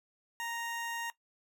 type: tone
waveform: 20% pulse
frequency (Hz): 932.3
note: A#5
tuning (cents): 0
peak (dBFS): -31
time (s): 0.4-1.1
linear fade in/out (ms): 0
effects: noise-tail reverb RT60 0.1 s tail -17 dB re dry